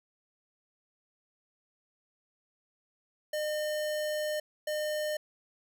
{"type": "tone bursts at uneven times", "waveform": "square", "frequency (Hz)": 607, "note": "D#5", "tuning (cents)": -43, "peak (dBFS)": -31, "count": 2, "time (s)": [[3.33, 4.4], [4.67, 5.17]], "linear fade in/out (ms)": 5, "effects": []}